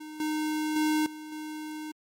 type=tone with level steps; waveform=square; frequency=307.5 Hz; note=D#4; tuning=20 cents flat; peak=-40 / -28 / -24 / -40 / -36 dBFS; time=0-1.92 s; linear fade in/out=10 ms; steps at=0.2 / 0.76 / 1.06 / 1.32 s; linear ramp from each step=2 ms; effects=MP3 64 kbps